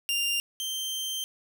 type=tone pair in turn; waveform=sawtooth; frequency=2794 / 3136 Hz; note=F7 / G7; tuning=0 / 0 cents; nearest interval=major second; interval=200 cents; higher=second; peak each=-22 / -27 dBFS; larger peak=first; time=0.09-0.4 / 0.6-1.24 s; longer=second; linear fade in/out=0 ms; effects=none